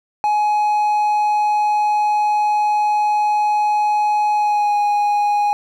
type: tone with pitch glide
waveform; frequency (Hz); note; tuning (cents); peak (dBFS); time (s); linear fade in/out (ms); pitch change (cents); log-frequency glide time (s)
triangle; 840 to 827; G#5 to G#5; +19 to -8; -12; 0.24-5.53; 0; -27; 4.35-4.77
effects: none